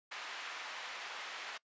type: band-pass noise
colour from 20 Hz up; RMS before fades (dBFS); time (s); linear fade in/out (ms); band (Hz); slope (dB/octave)
white; -45; 0.11-1.58; 10; 790 to 2600; 12
effects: noise-tail reverb RT60 0.1 s tail -23 dB re dry + resampled to 16000 Hz